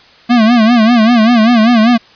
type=tone with vibrato; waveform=square; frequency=229.8 Hz; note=A#3; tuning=25 cents flat; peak=-6 dBFS; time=0.29-1.98 s; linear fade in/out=20 ms; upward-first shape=sine; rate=5.1 Hz; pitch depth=120 cents each way; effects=white hiss -42 dBFS RMS until 2.15 s + resampled to 11025 Hz